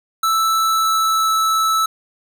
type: tone with pitch glide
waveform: square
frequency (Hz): 1318.5 to 1310.9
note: E6 to E6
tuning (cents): 0 to -10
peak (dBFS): -15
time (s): 0.23-1.86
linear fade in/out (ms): 5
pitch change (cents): -10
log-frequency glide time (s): 0.59-1.39
effects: none